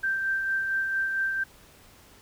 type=tone with tremolo; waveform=sine; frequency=1568 Hz; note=G6; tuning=in tune; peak=-23 dBFS; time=0.03-1.44 s; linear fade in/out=10 ms; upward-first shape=sine; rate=4.4 Hz; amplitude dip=35%; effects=pink hiss -54 dBFS RMS until 2.21 s